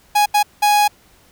45% pulse tone bursts at uneven times, 830.6 Hz, G#5, in tune, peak -11 dBFS, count 3, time 0.15-0.26 / 0.34-0.43 / 0.62-0.88 s, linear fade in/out 10 ms, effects pink hiss -52 dBFS RMS until 1.31 s

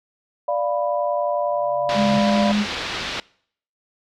sine chord, B diminished, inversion first, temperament equal, 587.3 / 698.5 / 987.8 Hz, D5 / F5 / B5, 0 / 0 / 0 cents, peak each -21 / -24 / -27 dBFS, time 0.48-2.52 s, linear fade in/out 5 ms
sine tone with exponential growth, 138.59 Hz, C#3, in tune, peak -24 dBFS, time 1.4-2.19 s, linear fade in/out 5 ms, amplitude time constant 170 ms
white low-pass noise, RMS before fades -28 dBFS, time 1.89-3.2 s, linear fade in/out 2 ms, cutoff 4300 Hz, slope 24 dB/octave
sine tone, 207.7 Hz, G#3, in tune, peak -17 dBFS, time 1.94-2.66 s, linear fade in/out 50 ms
effects noise-tail reverb RT60 0.6 s tail -24 dB re dry

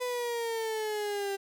35% pulse exponential sweep, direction down, 501 to 392 Hz, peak -29 dBFS, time 0-1.37 s, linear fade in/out 20 ms, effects none

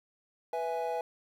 triangle chord, E major, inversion second, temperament equal, 493.9 / 659.3 / 830.6 Hz, B4 / E5 / G#5, 0 / 0 / 0 cents, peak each -33 / -34 / -33 dBFS, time 0.53-1.01 s, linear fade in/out 2 ms, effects 10-bit

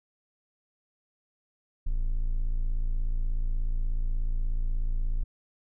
triangle tone, 28.29 Hz, A0, 49 cents sharp, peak -22 dBFS, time 1.86-5.24 s, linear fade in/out 10 ms, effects none

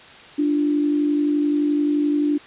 sine tone pair together, 293.7 / 345.3 Hz, D4 / F4, 0 / -20 cents, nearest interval minor third, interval 280 cents, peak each -17 / -27 dBFS, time 0.38-2.38 s, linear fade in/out 10 ms, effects white hiss -43 dBFS RMS until 2.46 s + resampled to 8000 Hz

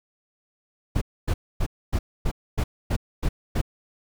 brown noise bursts, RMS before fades -22 dBFS, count 9, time 0.95-3.615 s, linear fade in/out 10 ms, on 65 ms, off 260 ms, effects none

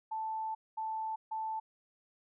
sine tone bursts at uneven times, 880 Hz, A5, in tune, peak -34 dBFS, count 3, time 0.11-0.55 / 0.77-1.16 / 1.31-1.6 s, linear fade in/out 10 ms, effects none

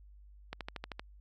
click train, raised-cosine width 0.3 ms, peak -23 dBFS, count 7, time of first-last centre 0.53-0.995 s, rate 12.9 Hz, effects added 50 Hz sine -53 dBFS peak until 1.2 s + AAC 32 kbps

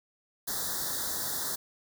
white band-stop noise, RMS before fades -33 dBFS, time 0.47-1.56 s, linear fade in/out 10 ms, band 1900 to 3500 Hz, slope 96 dB/octave, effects none

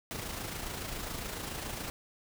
pink noise with amplitude modulation, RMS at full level -37 dBFS, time 0.11-1.9 s, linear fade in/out 0 ms, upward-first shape sine, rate 27.2 Hz, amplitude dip 45%, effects none

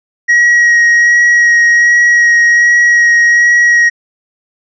triangle tone with vibrato, 1898 Hz, A#6, 31 cents sharp, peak -3 dBFS, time 0.28-3.9 s, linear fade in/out 20 ms, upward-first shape sine, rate 1.3 Hz, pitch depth 12 cents each way, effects resampled to 16000 Hz

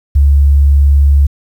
sine tone, 70.6 Hz, C#2, 32 cents sharp, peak -4 dBFS, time 0.15-1.27 s, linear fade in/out 10 ms, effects 7-bit

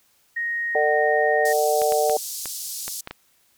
sine tone with pitch glide, 1870 to 1853.9 Hz, A#6 to A#6, +5 to -10 cents, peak -23 dBFS, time 0.36-1.53 s, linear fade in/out 10 ms, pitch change -15 cents, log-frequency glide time 0.72-0.83 s
harmonic tone, 150 Hz, D3, 37 cents sharp, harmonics 3 / 4 / 5, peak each -22 / -22 / -22 dBFS, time 0.75-2.17 s, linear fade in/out 2 ms
pink band-pass noise, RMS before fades -32 dBFS, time 1.45-3.01 s, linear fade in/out 5 ms, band 5000 to 16000 Hz, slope 24 dB/octave
clicks, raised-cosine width 0.3 ms, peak -16 dBFS, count 7, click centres 1.818 / 1.922 / 2.097 / 2.457 / 2.88 / 3.074 / 3.11 s
effects white hiss -62 dBFS RMS until 3.57 s

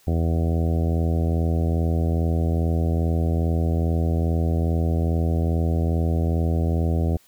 harmonic tone, 82.41 Hz, E2, in tune, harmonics 1 / 2 / 3 / 4 / 5 / 6 / 7 / 8 / 9, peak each -20 / -26 / -30 / -32 / -34 / -36 / -37 / -38 / -39 dBFS, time 0.07-7.17 s, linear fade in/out 5 ms, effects white hiss -57 dBFS RMS until 7.27 s

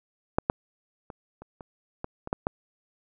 clicks, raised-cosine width 1 ms, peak -7 / -7 / -25 / -29 / -27 / -18 / -22 / -11 / -11 dBFS, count 9, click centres 0.385 / 0.499 / 1.102 / 1.42 / 1.608 / 2.044 / 2.274 / 2.329 / 2.469 s, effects none

